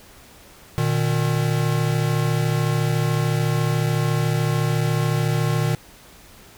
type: tone pair together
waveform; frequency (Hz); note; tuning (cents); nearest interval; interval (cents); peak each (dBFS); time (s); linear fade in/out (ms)
square; 119.6 / 153.47; A#2 / D#3; +45 / -23; major third; 432; -22; 0.78-5.75; 0
effects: pink hiss -47 dBFS RMS until 6.57 s